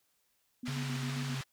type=tone with tremolo; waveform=sine; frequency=246.8 Hz; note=B3; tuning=1 cent flat; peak=-37 dBFS; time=0.63-1.35 s; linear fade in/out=5 ms; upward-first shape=square; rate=7.5 Hz; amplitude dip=60%
type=band-pass noise; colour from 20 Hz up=pink; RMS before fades=-44 dBFS; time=0.65-1.44 s; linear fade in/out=20 ms; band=1100 to 5800 Hz; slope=12 dB/octave
type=tone with vibrato; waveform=triangle; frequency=136.8 Hz; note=C#3; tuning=23 cents flat; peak=-33 dBFS; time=0.68-1.41 s; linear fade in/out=0 ms; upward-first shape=sine; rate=2.4 Hz; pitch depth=34 cents each way
effects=white hiss -75 dBFS RMS until 1.52 s